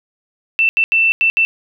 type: tone bursts at uneven times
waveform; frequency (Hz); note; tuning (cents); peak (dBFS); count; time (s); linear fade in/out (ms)
sine; 2672; E7; +23; -10; 5; 0.59-0.69 / 0.77-0.84 / 0.92-1.12 / 1.21-1.3 / 1.37-1.45; 0
effects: none